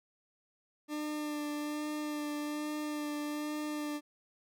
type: tone with vibrato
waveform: 40% pulse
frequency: 298.5 Hz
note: D4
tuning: 28 cents sharp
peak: -34 dBFS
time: 0.88-4.01 s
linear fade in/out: 50 ms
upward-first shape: sine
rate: 1.2 Hz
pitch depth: 17 cents each way
effects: none